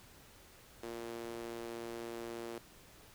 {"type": "tone with high-pass filter", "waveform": "sawtooth", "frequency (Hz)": 116.54, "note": "A#2", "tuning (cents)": 0, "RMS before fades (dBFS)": -44, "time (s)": [0.83, 2.58], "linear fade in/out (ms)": 0, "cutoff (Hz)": 360, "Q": 2.4, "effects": ["pink hiss -59 dBFS RMS until 3.14 s"]}